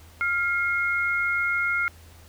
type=tone pair together; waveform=sine; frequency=1396.9 / 2150 Hz; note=F6 / C7; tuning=0 / +47 cents; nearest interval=perfect fifth; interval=747 cents; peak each=-24 / -25 dBFS; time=0.21-1.88 s; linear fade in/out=0 ms; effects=added 82 Hz sine -48 dBFS peak until 2.28 s + pink hiss -53 dBFS RMS until 2.28 s